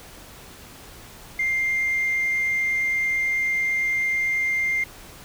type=tone; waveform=sine; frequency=2103 Hz; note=C7; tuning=8 cents sharp; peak=-19 dBFS; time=1.39-4.84 s; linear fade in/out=5 ms; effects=tanh soft clip ceiling -17 dBFS + pink hiss -44 dBFS RMS until 5.24 s